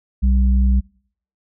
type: tone pair together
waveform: sine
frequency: 62.02 / 196.9 Hz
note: B1 / G3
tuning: +8 / +8 cents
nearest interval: octave + minor sixth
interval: 2000 cents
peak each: -12 / -22 dBFS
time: 0.22-0.81 s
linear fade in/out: 20 ms
effects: noise-tail reverb RT60 0.6 s tail -26 dB re dry